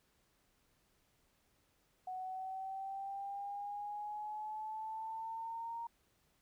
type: exponential sweep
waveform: sine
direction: up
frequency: 740 to 932.3 Hz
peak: -40 dBFS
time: 2.07-5.87 s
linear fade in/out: 5 ms
effects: pink hiss -75 dBFS RMS until 6.41 s